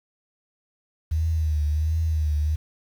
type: tone with vibrato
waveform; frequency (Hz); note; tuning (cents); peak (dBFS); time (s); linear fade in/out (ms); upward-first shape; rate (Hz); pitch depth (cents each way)
sine; 77.78; D#2; 0; -20; 1.11-2.56; 10; triangle; 1.4; 84
effects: 8-bit